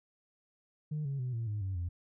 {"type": "tone with pitch steps", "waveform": "sine", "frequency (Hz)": [151.7, 138.31, 126.1, 114.97, 104.82, 95.57, 87.13], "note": ["D#3", "C#3", "B2", "A#2", "G#2", "G2", "F2"], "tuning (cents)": [-44, -4, 36, -23, 16, -43, -4], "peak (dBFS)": -31, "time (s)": [0.91, 1.89], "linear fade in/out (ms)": 10, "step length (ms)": 140, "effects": ["tanh soft clip ceiling -30 dBFS"]}